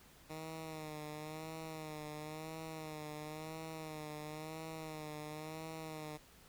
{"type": "tone with vibrato", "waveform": "10% pulse", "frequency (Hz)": 155.56, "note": "D#3", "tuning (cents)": 0, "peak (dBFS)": -36, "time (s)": [0.29, 6.18], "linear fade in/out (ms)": 20, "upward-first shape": "sine", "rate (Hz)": 0.97, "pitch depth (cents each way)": 51, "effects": ["pink hiss -62 dBFS RMS until 6.48 s"]}